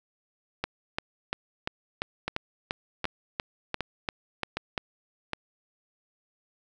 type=two click trains; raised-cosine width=0.3 ms; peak=-13 / -12 dBFS; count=5 / 13; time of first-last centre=2.28-5.333 / 0.64-4.778 s; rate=1.31 / 2.9 Hz; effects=none